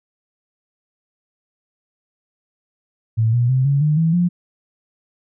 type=tone with pitch steps; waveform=sine; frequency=112 / 120.73 / 130.15 / 140.3 / 151.24 / 163.03 / 175.75 Hz; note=A2 / B2 / C3 / C#3 / D#3 / E3 / F3; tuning=+31 / -39 / -9 / +21 / -49 / -19 / +11 cents; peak=-13 dBFS; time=3.17-4.29 s; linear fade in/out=20 ms; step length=160 ms; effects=none